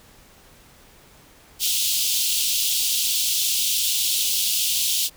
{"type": "high-pass noise", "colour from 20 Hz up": "pink", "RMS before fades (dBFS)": -22, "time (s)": [1.59, 5.1], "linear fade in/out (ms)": 50, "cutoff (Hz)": 2900, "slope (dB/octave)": 48, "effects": ["pink hiss -51 dBFS RMS until 5.16 s"]}